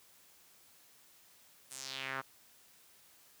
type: tone with band-pass filter sweep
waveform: sawtooth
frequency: 133.5 Hz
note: C3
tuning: 35 cents sharp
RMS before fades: -42 dBFS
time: 1.7-2.22 s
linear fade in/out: 20 ms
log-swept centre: 10000 to 1200 Hz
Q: 2.5
effects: white hiss -63 dBFS RMS until 3.4 s + high-pass 60 Hz 12 dB/octave